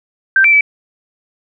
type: tone with pitch steps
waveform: sine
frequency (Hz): 1565 / 2339 / 2299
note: G6 / D7 / D7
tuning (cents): -3 / -8 / -37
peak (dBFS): -6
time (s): 0.36-0.609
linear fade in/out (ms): 2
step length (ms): 83
effects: none